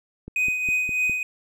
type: click train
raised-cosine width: 3 ms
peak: -23 dBFS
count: 5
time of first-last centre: 0.28-1.096 s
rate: 4.9 Hz
type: tone with tremolo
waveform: triangle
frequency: 2501 Hz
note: D#7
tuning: 8 cents sharp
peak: -17 dBFS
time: 0.36-1.23 s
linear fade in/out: 2 ms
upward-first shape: triangle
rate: 3.3 Hz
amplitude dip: 55%
effects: none